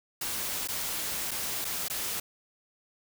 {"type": "noise with dropouts", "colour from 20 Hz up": "white", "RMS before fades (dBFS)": -33, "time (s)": [0.21, 2.2], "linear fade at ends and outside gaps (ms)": 5, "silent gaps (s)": [[0.675, 0.685], [1.31, 1.314], [1.646, 1.65], [1.883, 1.899]], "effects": []}